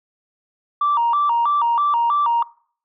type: tone with vibrato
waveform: sine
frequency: 1046 Hz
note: C6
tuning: 1 cent flat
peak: -14 dBFS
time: 0.81-2.43 s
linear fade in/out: 5 ms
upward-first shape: square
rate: 3.1 Hz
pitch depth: 190 cents each way
effects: noise-tail reverb RT60 0.5 s tail -22 dB re dry + tanh soft clip ceiling -11 dBFS